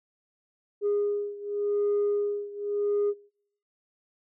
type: beating tone pair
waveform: sine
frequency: 410 / 410.88 Hz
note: G#4 / G#4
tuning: -22 / -19 cents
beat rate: 0.88 Hz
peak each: -26 / -28 dBFS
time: 0.81-3.14 s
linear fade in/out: 50 ms
effects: noise-tail reverb RT60 0.7 s tail -25 dB re dry + tanh soft clip ceiling -20 dBFS